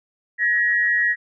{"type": "tone pair together", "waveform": "sine", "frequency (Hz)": [1692, 1901.1], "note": ["G#6", "A#6"], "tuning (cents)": [32, 34], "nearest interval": "major second", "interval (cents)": 202, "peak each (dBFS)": [-23, -17], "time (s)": [0.38, 1.16], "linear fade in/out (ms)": 50, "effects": []}